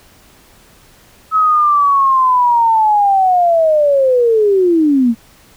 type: linear sweep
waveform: sine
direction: down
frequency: 1292 to 221.6 Hz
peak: -8 dBFS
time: 1.31-5.15 s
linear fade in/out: 50 ms
effects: pink hiss -46 dBFS RMS until 5.56 s